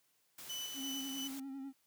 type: noise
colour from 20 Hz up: white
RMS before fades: -50 dBFS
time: 0.38-1.4 s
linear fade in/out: 5 ms
type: tone with tremolo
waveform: 30% pulse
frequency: 2993 Hz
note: F#7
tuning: 19 cents sharp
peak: -37 dBFS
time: 0.49-1.28 s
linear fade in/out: 10 ms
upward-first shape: square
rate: 2.9 Hz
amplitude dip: 35%
type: tone with vibrato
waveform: triangle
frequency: 270.8 Hz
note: C#4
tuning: 40 cents flat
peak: -40 dBFS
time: 0.74-1.73 s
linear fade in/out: 50 ms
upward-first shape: sine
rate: 10 Hz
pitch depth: 42 cents each way
effects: white hiss -75 dBFS RMS until 1.86 s + high-pass 80 Hz 12 dB/octave